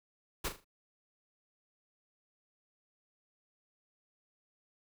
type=noise with echo; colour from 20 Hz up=pink; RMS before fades=-34 dBFS; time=0.44-0.49 s; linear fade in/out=10 ms; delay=39 ms; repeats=4; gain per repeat=-9 dB; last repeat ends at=0.646 s; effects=none